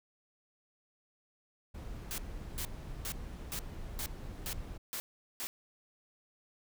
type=noise; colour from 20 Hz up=brown; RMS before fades=-43 dBFS; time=1.74-4.78 s; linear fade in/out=10 ms
type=noise bursts; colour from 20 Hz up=white; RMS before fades=-39 dBFS; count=8; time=2.11-5.47 s; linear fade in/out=0 ms; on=70 ms; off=400 ms
effects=none